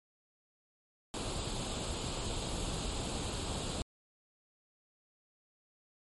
pink noise with comb filter, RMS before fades -37 dBFS, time 1.14-3.82 s, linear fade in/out 0 ms, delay 0.26 ms, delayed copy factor +0.65, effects MP3 48 kbps

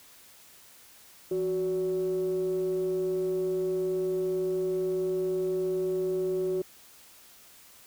sine tone with frequency modulation, 371.3 Hz, F#4, 6 cents sharp, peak -25 dBFS, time 1.31-6.62 s, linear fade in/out 5 ms, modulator 201 Hz, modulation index 0.39, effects tanh soft clip ceiling -21 dBFS + white hiss -54 dBFS RMS until 7.86 s

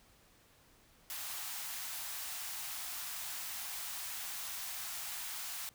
white high-pass noise, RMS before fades -42 dBFS, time 1.1-5.69 s, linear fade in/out 0 ms, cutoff 680 Hz, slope 48 dB/octave, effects pink hiss -65 dBFS RMS until 5.74 s

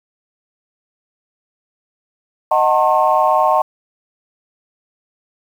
sine chord, D# diminished seventh, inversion none, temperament just, 622.3 / 746.7 / 896 / 1075.3 Hz, D#5 / F#5 / A5 / C6, 0 / +16 / +31 / +47 cents, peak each -16 dBFS, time 2.51-3.62 s, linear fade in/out 5 ms, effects tanh soft clip ceiling -1 dBFS + 7-bit

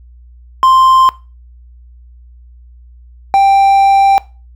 triangle tone pair in turn, 1046.5 / 786.7 Hz, C6 / G5, 0 / +6 cents, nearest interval perfect fourth, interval 494 cents, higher first, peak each -3 dBFS, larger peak neither, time 0.63-1.09 / 3.34-4.18 s, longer second, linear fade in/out 0 ms, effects noise-tail reverb RT60 0.3 s tail -20 dB re dry + added 60 Hz sine -36 dBFS peak until 4.55 s

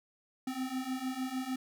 square beating tone pair, 255.3 / 261.9 Hz, C4 / C4, -42 / +2 cents, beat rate 6.6 Hz, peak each -39 / -37 dBFS, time 0.47-1.56 s, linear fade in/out 5 ms, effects none

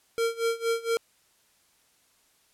square tone with tremolo, 459.8 Hz, A#4, 24 cents flat, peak -23 dBFS, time 0.18-0.97 s, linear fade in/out 0 ms, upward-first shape sine, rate 4.3 Hz, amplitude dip 90%, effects white hiss -65 dBFS RMS until 2.53 s + low-pass 12000 Hz 12 dB/octave

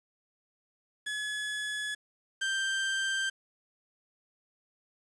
30% pulse tone pair in turn, 1700 / 1571 Hz, G#6 / G6, +40 / +3 cents, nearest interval minor second, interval 137 cents, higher first, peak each -30 / -26 dBFS, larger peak second, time 1.06-1.95 / 2.41-3.3 s, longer neither, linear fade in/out 10 ms, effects resampled to 22050 Hz + 9-bit

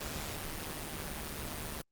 pink noise with amplitude modulation, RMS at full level -37 dBFS, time 0-1.82 s, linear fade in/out 10 ms, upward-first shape sine, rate 151 Hz, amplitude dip 65%, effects Opus 48 kbps

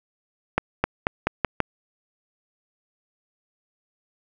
accelerating click train, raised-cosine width 0.5 ms, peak -4 dBFS, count 6, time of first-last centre 0.58-1.603 s, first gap 260 ms, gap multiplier 0.88, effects none

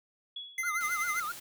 sine tone with exponential decay, 3371 Hz, G#7, 25 cents sharp, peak -35 dBFS, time 0.36-0.8 s, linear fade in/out 5 ms, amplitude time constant 95 ms
square tone with tremolo, 2067 Hz, C7, 22 cents flat, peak -29 dBFS, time 0.58-1.2 s, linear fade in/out 2 ms, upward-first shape triangle, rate 12 Hz, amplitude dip 75%
triangle tone with vibrato, 1318.5 Hz, E6, in tune, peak -31 dBFS, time 0.63-1.32 s, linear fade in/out 5 ms, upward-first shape sine, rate 7.6 Hz, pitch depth 160 cents each way
white noise, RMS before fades -45 dBFS, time 0.8-1.4 s, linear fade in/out 10 ms
effects none

